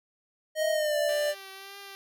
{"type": "tone with pitch glide", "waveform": "square", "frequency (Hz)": [624, 590.7], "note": ["D#5", "D5"], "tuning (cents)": [5, 10], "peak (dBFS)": -26, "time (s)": [0.55, 1.35], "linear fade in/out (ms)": 50, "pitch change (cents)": -95, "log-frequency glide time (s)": [0.72, 0.97]}
{"type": "tone with tremolo", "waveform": "sine", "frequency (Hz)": 659.3, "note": "E5", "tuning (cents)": 0, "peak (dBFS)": -29, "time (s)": [0.61, 1.29], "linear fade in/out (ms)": 5, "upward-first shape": "sine", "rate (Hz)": 2.9, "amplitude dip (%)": 75}
{"type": "tone with vibrato", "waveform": "5% pulse", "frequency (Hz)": 392, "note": "G4", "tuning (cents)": 0, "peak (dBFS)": -31, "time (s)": [1.09, 1.95], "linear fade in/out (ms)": 0, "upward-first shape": "triangle", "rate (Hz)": 1.8, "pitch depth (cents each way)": 35}
{"effects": []}